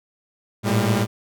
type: tone cluster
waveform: sawtooth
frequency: 107.9 / 115.1 / 199.6 Hz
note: A2 / A#2 / G3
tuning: -33 / -22 / +32 cents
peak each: -18 dBFS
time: 0.63-1.07 s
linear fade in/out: 50 ms
effects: none